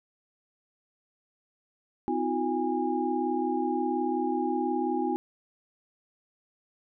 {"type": "tone cluster", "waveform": "sine", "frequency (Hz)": [255.6, 321.2, 359.9, 817], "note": ["C4", "E4", "F#4", "G#5"], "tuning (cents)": [-40, -45, -48, -29], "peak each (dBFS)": -31, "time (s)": [2.08, 5.16], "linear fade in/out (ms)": 0, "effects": []}